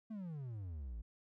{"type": "exponential sweep", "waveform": "triangle", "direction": "down", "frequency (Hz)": [227.5, 51.3], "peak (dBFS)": -40, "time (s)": [0.1, 1.02], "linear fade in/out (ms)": 10, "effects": []}